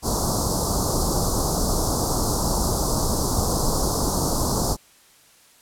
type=band-stop noise; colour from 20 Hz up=pink; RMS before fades=-22 dBFS; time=0.02-4.77 s; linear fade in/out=50 ms; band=1200 to 4500 Hz; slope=48 dB/octave; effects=white hiss -54 dBFS RMS until 5.61 s + low-pass 12000 Hz 12 dB/octave